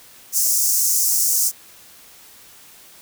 pink high-pass noise, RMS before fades -18 dBFS, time 0.32-1.52 s, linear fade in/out 50 ms, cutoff 5600 Hz, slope 48 dB/octave, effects white hiss -46 dBFS RMS until 3.01 s

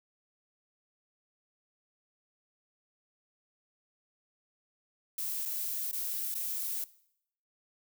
violet noise with dropouts, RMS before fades -35 dBFS, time 5.18-6.84 s, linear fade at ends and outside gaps 2 ms, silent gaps 5.453-5.458 / 5.913-5.929 / 6.342-6.352 s, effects noise-tail reverb RT60 0.7 s tail -19 dB re dry

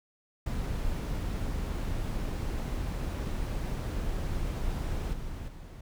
brown noise with level steps, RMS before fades -32 / -38 / -44 dBFS, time 0.46-5.81 s, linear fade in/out 5 ms, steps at 5.13 / 5.48 s, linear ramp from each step 2 ms, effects none

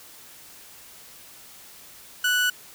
30% pulse tone, 1480 Hz, F#6, in tune, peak -17 dBFS, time 2.24-2.5 s, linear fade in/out 5 ms, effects white hiss -47 dBFS RMS until 2.74 s

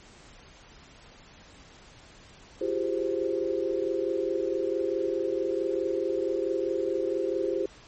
sine tone cluster, 341.8 / 383 / 407.6 / 522 Hz, F4 / G4 / G#4 / C5, -37 / -40 / -32 / -4 cents, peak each -31 dBFS, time 2.61-7.66 s, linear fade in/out 5 ms, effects pink hiss -52 dBFS RMS until 7.87 s + MP3 32 kbps

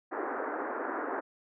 pink band-pass noise, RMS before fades -35 dBFS, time 0.11-1.21 s, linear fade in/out 20 ms, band 280 to 1700 Hz, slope 48 dB/octave, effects none

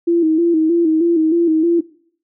sine tone with vibrato, 328.4 Hz, E4, 6 cents flat, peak -11 dBFS, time 0.07-1.81 s, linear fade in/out 10 ms, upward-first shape square, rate 3.2 Hz, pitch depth 63 cents each way, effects noise-tail reverb RT60 0.6 s tail -21 dB re dry

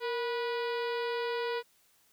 harmonic tone with a mistuned harmonic, 488.4 Hz, B4, 19 cents flat, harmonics 1 / 2 / 3 / 4 / 5 / 6 / 7 / 8 / 9 / 10, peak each -32 / -38 / -42 / -44 / -46 / -48 / -49 / -50 / -51 / -52 dBFS, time 0-1.63 s, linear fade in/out 50 ms, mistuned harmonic 1, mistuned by -72 cents, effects white hiss -67 dBFS RMS until 2.12 s

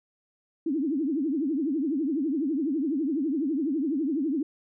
sine tone with vibrato, 293.7 Hz, D4, in tune, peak -24 dBFS, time 0.66-4.43 s, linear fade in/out 5 ms, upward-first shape triangle, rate 12 Hz, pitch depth 280 cents each way, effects none

